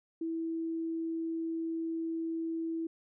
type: tone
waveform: sine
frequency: 327.7 Hz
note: E4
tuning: 10 cents flat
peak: -32 dBFS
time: 0.21-2.87 s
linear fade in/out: 5 ms
effects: none